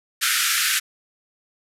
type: band-pass noise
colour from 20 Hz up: pink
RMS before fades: -21 dBFS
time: 0.21-0.8 s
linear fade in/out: 20 ms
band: 1300 to 14000 Hz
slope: 96 dB/octave
effects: none